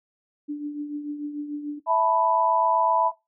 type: tone with tremolo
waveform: sine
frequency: 293.7 Hz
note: D4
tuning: in tune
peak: -25 dBFS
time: 0.48-1.8 s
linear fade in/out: 20 ms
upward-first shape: triangle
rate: 6.8 Hz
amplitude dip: 60%
type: chord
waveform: sine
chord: E suspended fourth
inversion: none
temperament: equal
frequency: 659.3 / 880 / 987.8 Hz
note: E5 / A5 / B5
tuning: 0 / 0 / 0 cents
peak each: -23 / -25 / -21 dBFS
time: 1.86-3.12 s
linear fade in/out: 50 ms
effects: noise-tail reverb RT60 0.2 s tail -17 dB re dry